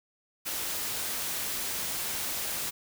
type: noise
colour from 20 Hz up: white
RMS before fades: -33 dBFS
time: 0.45-2.71 s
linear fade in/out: 20 ms
effects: none